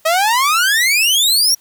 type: exponential sweep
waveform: sawtooth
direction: up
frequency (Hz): 622.3 to 5770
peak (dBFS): -8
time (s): 0.05-1.55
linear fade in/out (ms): 10
effects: white hiss -53 dBFS RMS until 1.6 s